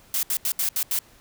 blue noise bursts at uneven times, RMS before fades -24 dBFS, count 6, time 0.14-0.23 / 0.3-0.37 / 0.45-0.52 / 0.59-0.69 / 0.76-0.83 / 0.91-0.99 s, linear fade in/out 2 ms, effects pink hiss -54 dBFS RMS until 1.2 s

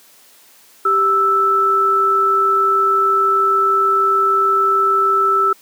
sine tone pair together, 392 / 1318.5 Hz, G4 / E6, 0 / 0 cents, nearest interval octave + major sixth, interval 2100 cents, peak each -20 / -12 dBFS, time 0.85-5.53 s, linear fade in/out 5 ms, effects white hiss -48 dBFS RMS until 5.61 s + high-pass 200 Hz 12 dB/octave

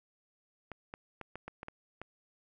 clicks, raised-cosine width 0.5 ms, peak -27 dBFS, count 8, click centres 0.717 / 0.939 / 1.213 / 1.356 / 1.48 / 1.631 / 1.684 / 2.016 s, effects none

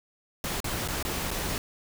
pink noise with dropouts, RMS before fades -31 dBFS, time 0.44-1.58 s, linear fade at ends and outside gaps 1 ms, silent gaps 0.603-0.643 / 0.877-0.885 / 1.027-1.05 / 1.307-1.313 s, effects none

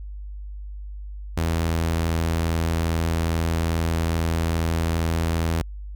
sawtooth tone, 82.41 Hz, E2, in tune, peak -17 dBFS, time 1.37-5.62 s, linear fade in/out 5 ms, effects added 50 Hz sine -32 dBFS peak until 5.95 s

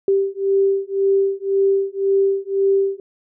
sine beating tone pair, 390.9 / 392.8 Hz, G4 / G4, -5 / +4 cents, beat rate 1.9 Hz, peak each -18 dBFS, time 0.08-3 s, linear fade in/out 2 ms, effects none

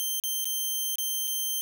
5% pulse tone with dropouts, 3136 Hz, G7, in tune, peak -19 dBFS, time 0-1.61 s, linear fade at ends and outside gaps 0 ms, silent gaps 0.199-0.237 / 0.444-0.455 / 0.956-0.984 / 1.272-1.277 s, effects none

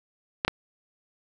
clicks, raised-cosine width 0.3 ms, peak -7 dBFS, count 2, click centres 0.449 / 0.48 s, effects none

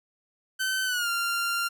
sawtooth tone with pitch glide, 1532 to 1388.7 Hz, G6 to F6, -40 to -10 cents, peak -22 dBFS, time 0.59-1.69 s, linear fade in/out 20 ms, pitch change -170 cents, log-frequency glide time 0.85-1.09 s, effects none

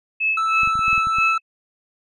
sine tone with tremolo, 2600 Hz, E7, 24 cents flat, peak -16 dBFS, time 0.2-1.42 s, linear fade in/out 10 ms, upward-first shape sine, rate 3.1 Hz, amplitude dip 100%
triangle tone with pitch glide, 1318.5 to 1326.1 Hz, E6 to E6, 0 to +10 cents, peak -16 dBFS, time 0.37-1.38 s, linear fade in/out 5 ms, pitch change +10 cents, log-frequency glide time 1.03-1.24 s
clicks, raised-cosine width 5 ms, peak -23 dBFS, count 9, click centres 0.633 / 0.675 / 0.755 / 0.792 / 0.881 / 0.93 / 0.979 / 1.071 / 1.185 s
effects resampled to 22050 Hz

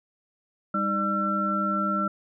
sine tone cluster, 199.7 / 311.1 / 597 / 1348 Hz, G3 / D#4 / D5 / E6, +32 / 0 / +28 / +38 cents, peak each -28 / -34 / -34 / -25 dBFS, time 0.74-2.08 s, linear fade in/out 5 ms, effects none

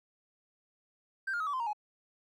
triangle tone with pitch steps, 1568 / 1413.2 / 1273.6 / 1147.8 / 1034.5 / 932.3 / 840.3 Hz, G6 / F6 / D#6 / D6 / C6 / A#5 / G#5, 0 / +20 / +40 / -40 / -20 / 0 / +20 cents, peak -28 dBFS, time 1.27-1.732 s, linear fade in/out 10 ms, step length 66 ms, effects tanh soft clip ceiling -27 dBFS

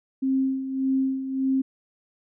sine tone with tremolo, 265.8 Hz, C4, 27 cents sharp, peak -19 dBFS, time 0.22-1.62 s, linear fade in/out 10 ms, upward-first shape sine, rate 1.7 Hz, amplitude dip 65%, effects none

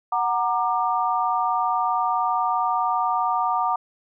sine chord, Gb augmented, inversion none, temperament equal with one note detuned, 740 / 932.3 / 1192.4 Hz, Gb5 / Bb5 / D6, 0 / 0 / +26 cents, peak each -24 dBFS, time 0.12-3.76 s, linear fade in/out 5 ms, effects none

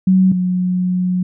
sine tone pair in turn, 187.3 / 181.86 Hz, F#3 / F#3, +21 / -30 cents, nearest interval minor second, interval 51 cents, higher first, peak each -8 / -14 dBFS, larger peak first, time 0.07-0.32 / 0.32-1.23 s, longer second, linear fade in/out 5 ms, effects none

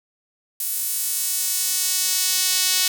sawtooth tone with high-pass filter sweep, 370.5 Hz, F#4, 2 cents sharp, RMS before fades -22 dBFS, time 0.6-2.88 s, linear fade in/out 2 ms, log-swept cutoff 11000 to 4100 Hz, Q 0.91, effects none

